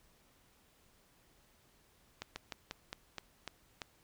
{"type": "slowing click train", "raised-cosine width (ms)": 0.2, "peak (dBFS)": -23, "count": 8, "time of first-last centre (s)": [2.22, 3.818], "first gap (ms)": 140, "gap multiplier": 1.16, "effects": ["pink hiss -68 dBFS RMS until 4.03 s"]}